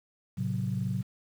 sine chord, F# diminished, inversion first, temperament just, 111 / 133.2 / 185 Hz, A2 / C3 / F#3, +16 / +31 / 0 cents, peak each -32 dBFS, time 0.37-1.03 s, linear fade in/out 20 ms, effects tanh soft clip ceiling -19 dBFS + 9-bit

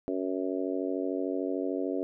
harmonic tone, 93.4 Hz, F#2, 17 cents sharp, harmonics 3 / 4 / 5 / 6 / 7, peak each -32 / -34 / -36 / -38 / -39 dBFS, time 0.08-2.03 s, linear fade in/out 0 ms, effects none

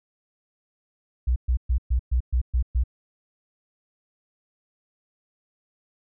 sine tone bursts, 61.74 Hz, B1, in tune, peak -18 dBFS, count 8, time 1.27-2.838 s, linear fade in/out 10 ms, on 91 ms, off 120 ms, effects none

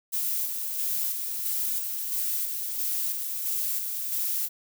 violet noise with tremolo, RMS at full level -28 dBFS, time 0.12-4.49 s, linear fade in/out 20 ms, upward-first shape square, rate 1.5 Hz, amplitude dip 35%, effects none

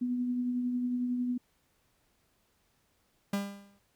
sine tone with tremolo, 246.9 Hz, B3, in tune, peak -27 dBFS, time 0.01-1.38 s, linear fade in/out 10 ms, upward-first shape triangle, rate 11 Hz, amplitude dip 35%
45% pulse tone with exponential decay, 200.2 Hz, G3, 37 cents sharp, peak -27 dBFS, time 3.33-3.79 s, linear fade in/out 5 ms, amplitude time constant 100 ms
effects pink hiss -72 dBFS RMS until 3.95 s

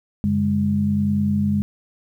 sine tone cluster, 94.3 / 143.4 / 204.9 Hz, F#2 / D3 / G#3, +33 / -41 / -23 cents, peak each -24 / -27 / -18 dBFS, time 0.24-1.62 s, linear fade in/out 0 ms, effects 9-bit

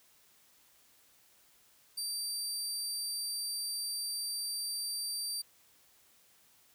25% pulse tone, 4673 Hz, D8, 9 cents flat, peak -30 dBFS, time 1.97-5.42 s, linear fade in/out 10 ms, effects white hiss -65 dBFS RMS until 6.74 s

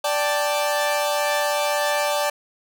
sawtooth chord, D suspended fourth, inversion none, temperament equal, 587.3 / 784 / 880 Hz, D5 / G5 / A5, 0 / 0 / 0 cents, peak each -18 / -24 / -22 dBFS, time 0.04-2.3 s, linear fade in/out 5 ms, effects none

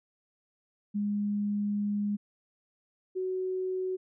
sine tone pair in turn, 205.6 / 372.5 Hz, G#3 / F#4, -17 / +12 cents, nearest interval minor seventh, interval 1029 cents, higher second, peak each -27 / -29 dBFS, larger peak first, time 0.94-2.17 / 3.15-3.97 s, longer first, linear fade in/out 20 ms, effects none

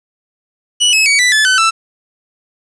sawtooth tone with pitch steps, 2947 / 2580 / 2259 / 1978.3 / 1732.2 / 1516.7 / 1328 Hz, F#7 / E7 / C#7 / B6 / A6 / F#6 / E6, -8 / -38 / +32 / +2 / -28 / +42 / +12 cents, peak -5 dBFS, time 0.8-1.71 s, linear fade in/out 20 ms, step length 130 ms, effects resampled to 22050 Hz + 7-bit

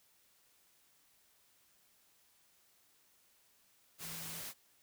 sine tone in noise, 164.81 Hz, E3, in tune, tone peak -53 dBFS, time 4-4.43 s, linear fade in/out 50 ms, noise white, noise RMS -45 dBFS, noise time 3.98-4.54 s, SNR -11 dB, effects white hiss -70 dBFS RMS until 4.82 s

